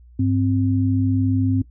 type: tone pair together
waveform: sine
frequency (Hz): 101.21 / 261.6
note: G#2 / C4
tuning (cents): -44 / 0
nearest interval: octave + major third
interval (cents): 1644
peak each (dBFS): -19 / -19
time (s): 0.19-1.62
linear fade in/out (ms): 5
effects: noise-tail reverb RT60 0.1 s tail -17 dB re dry + added 60 Hz sine -44 dBFS peak until 1.7 s